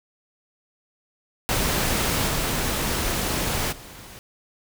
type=noise with level steps; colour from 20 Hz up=pink; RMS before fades=-23 / -25 / -42 dBFS; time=1.49-4.19 s; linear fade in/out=0 ms; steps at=2.27 / 3.71 s; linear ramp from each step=20 ms; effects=none